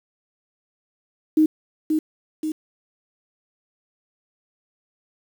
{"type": "tone with echo", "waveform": "sine", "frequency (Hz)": 311.1, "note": "D#4", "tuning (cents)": 0, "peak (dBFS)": -12, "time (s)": [1.37, 1.46], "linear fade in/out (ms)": 5, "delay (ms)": 530, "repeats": 2, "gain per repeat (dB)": -5, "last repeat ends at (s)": 2.52, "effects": ["7-bit"]}